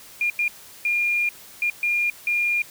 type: tone bursts at uneven times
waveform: sine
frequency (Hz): 2413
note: D7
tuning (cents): +46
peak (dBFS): -19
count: 6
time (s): 0.21-0.3 / 0.39-0.48 / 0.85-1.29 / 1.62-1.7 / 1.83-2.1 / 2.27-2.62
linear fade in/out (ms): 2
effects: white hiss -45 dBFS RMS until 2.7 s